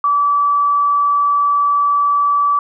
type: tone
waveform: sine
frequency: 1153 Hz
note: D6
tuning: 32 cents flat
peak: -11 dBFS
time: 0.04-2.59 s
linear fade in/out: 2 ms
effects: none